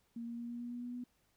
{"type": "tone with pitch steps", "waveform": "sine", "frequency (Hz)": [233.1, 234.9, 236.6, 238.4, 240.2, 242, 243.8, 245.7], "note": ["A#3", "A#3", "A#3", "A#3", "B3", "B3", "B3", "B3"], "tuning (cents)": [0, 13, 26, 39, -48, -35, -22, -9], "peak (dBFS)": -40, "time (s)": [0.16, 1.04], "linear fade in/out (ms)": 5, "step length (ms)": 110, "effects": ["pink hiss -75 dBFS RMS until 1.36 s"]}